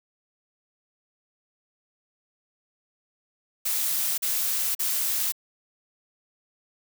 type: noise bursts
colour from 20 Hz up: blue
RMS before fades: -26 dBFS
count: 3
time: 3.65-5.322 s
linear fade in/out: 10 ms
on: 530 ms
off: 41 ms
effects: none